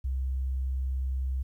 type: tone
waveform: sine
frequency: 65.41 Hz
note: C2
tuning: in tune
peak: -27 dBFS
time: 0.04-1.43 s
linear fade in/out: 10 ms
effects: 11-bit